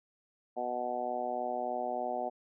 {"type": "harmonic tone", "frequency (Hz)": 123.3, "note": "B2", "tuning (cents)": -2, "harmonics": [2, 3, 4, 5, 6, 7], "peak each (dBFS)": [-44, -43, -42, -37, -35, -43], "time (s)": [0.56, 2.3], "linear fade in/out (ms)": 20, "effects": []}